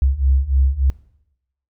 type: beating tone pair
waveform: sine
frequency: 65.41 / 68.81 Hz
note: C2 / C#2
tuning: 0 / -12 cents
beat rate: 3.4 Hz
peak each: -17 / -15 dBFS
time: 0.02-0.9 s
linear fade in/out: 0 ms
effects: noise-tail reverb RT60 0.8 s tail -20 dB re dry + tanh soft clip ceiling -6 dBFS

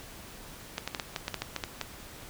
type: clicks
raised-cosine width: 0.2 ms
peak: -14 dBFS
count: 11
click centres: 0.781 / 0.876 / 0.948 / 0.998 / 1.162 / 1.281 / 1.343 / 1.42 / 1.563 / 1.638 / 1.813 s
effects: pink hiss -47 dBFS RMS until 2.29 s

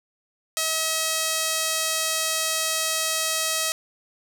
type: tone with band-pass filter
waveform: sawtooth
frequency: 640 Hz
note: D#5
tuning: 49 cents sharp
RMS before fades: -25 dBFS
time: 0.57-3.72 s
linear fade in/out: 0 ms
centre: 7800 Hz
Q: 0.75
effects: none

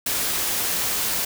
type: noise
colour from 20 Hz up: white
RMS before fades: -24 dBFS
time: 0.06-1.25 s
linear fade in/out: 5 ms
effects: none

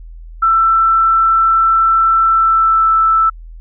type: tone with pitch glide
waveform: sine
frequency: 1334 to 1321 Hz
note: E6 to E6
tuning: +20 to +3 cents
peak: -8 dBFS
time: 0.42-3.3 s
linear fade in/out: 10 ms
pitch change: -17 cents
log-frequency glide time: 2.27-2.91 s
effects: added 41 Hz sine -30 dBFS peak until 3.6 s

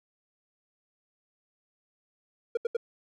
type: tone bursts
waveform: triangle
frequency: 468.4 Hz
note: A#4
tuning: 8 cents sharp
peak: -22 dBFS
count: 3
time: 2.55-2.768 s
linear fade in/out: 5 ms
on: 22 ms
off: 76 ms
effects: none

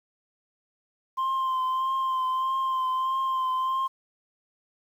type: tone with vibrato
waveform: sine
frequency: 1046.5 Hz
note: C6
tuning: in tune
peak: -21 dBFS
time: 1.17-3.88 s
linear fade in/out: 20 ms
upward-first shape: triangle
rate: 1.6 Hz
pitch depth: 28 cents each way
effects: tanh soft clip ceiling -23 dBFS + 9-bit

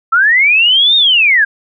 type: linear two-way sweep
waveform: sine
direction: up then down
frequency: 1300 to 3729 to 1567 Hz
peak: -6 dBFS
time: 0.12-1.45 s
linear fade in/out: 10 ms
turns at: 0.96 s
effects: none

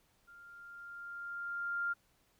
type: tone with level ramp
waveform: sine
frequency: 1397 Hz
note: F6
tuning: in tune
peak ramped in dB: -54 to -31 dBFS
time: 0.27-1.94 s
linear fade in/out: 20 ms
effects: pink hiss -72 dBFS RMS until 2.39 s

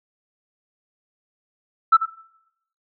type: tone with echo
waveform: sine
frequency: 1323 Hz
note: E6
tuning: 6 cents sharp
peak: -8 dBFS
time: 1.92-1.97 s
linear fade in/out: 10 ms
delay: 89 ms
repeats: 1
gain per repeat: -10 dB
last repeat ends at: 2.059 s
effects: noise-tail reverb RT60 0.8 s tail -19 dB re dry + tanh soft clip ceiling -4 dBFS

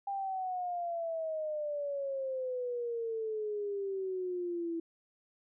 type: exponential sweep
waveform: sine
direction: down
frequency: 800 to 329.6 Hz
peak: -33 dBFS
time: 0.07-4.8 s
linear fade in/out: 5 ms
effects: none

